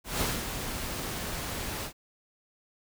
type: noise with ADSR envelope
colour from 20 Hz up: pink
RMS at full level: -28 dBFS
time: 0.04-1.93 s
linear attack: 170 ms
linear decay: 210 ms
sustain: -7 dB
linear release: 88 ms
effects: none